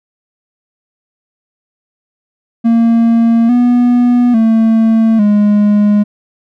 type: tone with pitch steps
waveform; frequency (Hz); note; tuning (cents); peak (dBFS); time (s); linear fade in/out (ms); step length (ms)
triangle; 230.4 / 243.8 / 224 / 207.4; A#3 / B3 / A3 / G#3; -20 / -22 / +31 / -2; -4; 2.64-6.04; 20; 850
effects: none